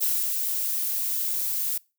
violet noise with ADSR envelope, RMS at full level -23 dBFS, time 0-1.78 s, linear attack 25 ms, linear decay 250 ms, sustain -4 dB, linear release 7 ms, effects noise-tail reverb RT60 0.3 s tail -24 dB re dry

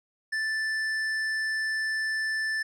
sine tone with hard clipping, 1760 Hz, A6, in tune, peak -28 dBFS, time 0.32-2.63 s, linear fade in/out 10 ms, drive 8 dB, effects none

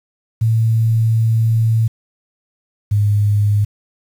sine tone pair in turn, 112.7 / 103.48 Hz, A2 / G#2, +42 / -6 cents, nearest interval minor second, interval 148 cents, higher first, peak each -11 / -11 dBFS, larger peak neither, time 0.41-1.88 / 2.91-3.65 s, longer first, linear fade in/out 10 ms, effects 7-bit

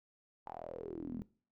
sawtooth tone with band-pass filter sweep, 41.56 Hz, E1, 15 cents sharp, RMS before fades -44 dBFS, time 0.46-1.22 s, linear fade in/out 0 ms, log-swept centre 880 to 210 Hz, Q 7.9, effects noise-tail reverb RT60 0.4 s tail -19 dB re dry

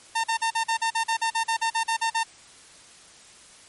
sawtooth tone bursts, 907 Hz, A#5, 48 cents flat, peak -18 dBFS, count 16, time 0.15-2.235 s, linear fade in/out 10 ms, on 90 ms, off 43 ms, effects white hiss -50 dBFS RMS until 3.68 s + MP3 48 kbps

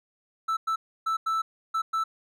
triangle tone bursts at uneven times, 1320 Hz, E6, 2 cents sharp, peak -22 dBFS, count 6, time 0.48-0.57 / 0.67-0.76 / 1.06-1.17 / 1.26-1.42 / 1.74-1.82 / 1.93-2.04 s, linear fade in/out 10 ms, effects none

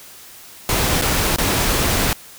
pink noise with dropouts, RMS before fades -18 dBFS, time 0.69-2.13 s, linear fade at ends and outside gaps 1 ms, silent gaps 1.014-1.021 / 1.361-1.384 s, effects white hiss -41 dBFS RMS until 2.38 s

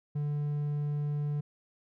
triangle tone, 146.83 Hz, D3, in tune, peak -27 dBFS, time 0.15-1.41 s, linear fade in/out 10 ms, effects none

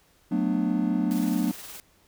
triangle chord, B minor seventh, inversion second, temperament just, 185.21 / 222.2 / 246.9 / 296.3 Hz, F#3 / A3 / B3 / D4, +2 / +17 / 0 / +15 cents, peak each -26 dBFS, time 0.31-1.52 s, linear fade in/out 10 ms
white noise with tremolo, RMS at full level -40 dBFS, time 1.11-1.8 s, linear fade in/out 0 ms, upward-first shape triangle, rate 19 Hz, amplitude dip 35%
effects pink hiss -62 dBFS RMS until 2.07 s

